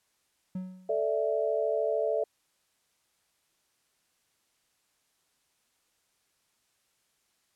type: tone with exponential decay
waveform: triangle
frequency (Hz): 185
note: F#3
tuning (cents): 0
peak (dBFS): -28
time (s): 0.55-1.06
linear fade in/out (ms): 5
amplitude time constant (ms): 110
type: chord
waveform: sine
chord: A suspended fourth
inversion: none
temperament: just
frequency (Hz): 440 / 586.7 / 660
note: A4 / D5 / E5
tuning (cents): 0 / -2 / +2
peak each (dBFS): -30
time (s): 0.89-2.24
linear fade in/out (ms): 5
effects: white hiss -73 dBFS RMS until 7.55 s + low-pass 11000 Hz 12 dB/octave